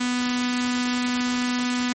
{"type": "tone with notch filter", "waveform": "sawtooth", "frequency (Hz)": 247.5, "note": "B3", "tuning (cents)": 4, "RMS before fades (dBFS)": -24, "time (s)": [0, 1.93], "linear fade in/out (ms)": 10, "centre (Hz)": 560, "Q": 0.54, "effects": ["MP3 32 kbps"]}